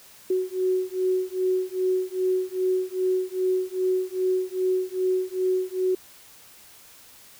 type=beating tone pair; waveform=sine; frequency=370 / 372.5 Hz; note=F#4 / F#4; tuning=0 / +12 cents; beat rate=2.5 Hz; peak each=-25 dBFS; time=0.3-5.95 s; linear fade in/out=5 ms; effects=white hiss -50 dBFS RMS until 7.39 s